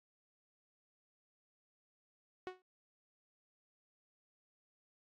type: tone with exponential decay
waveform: sawtooth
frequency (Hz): 368.8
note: F#4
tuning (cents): -6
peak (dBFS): -34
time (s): 2.47-2.62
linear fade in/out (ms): 0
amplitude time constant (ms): 32
effects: low-pass 3000 Hz 12 dB/octave + AAC 48 kbps